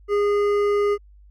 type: tone with hard clipping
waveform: triangle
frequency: 410 Hz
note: G#4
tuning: 22 cents flat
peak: -19 dBFS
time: 0.08-0.98 s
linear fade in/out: 50 ms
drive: 13 dB
effects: added 50 Hz sine -46 dBFS peak until 1.3 s + Opus 48 kbps